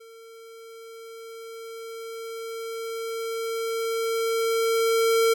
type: tone with level ramp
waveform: square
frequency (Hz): 454.2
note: A#4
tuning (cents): -45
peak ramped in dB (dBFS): -46 to -18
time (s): 0-5.34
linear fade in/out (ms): 10
effects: none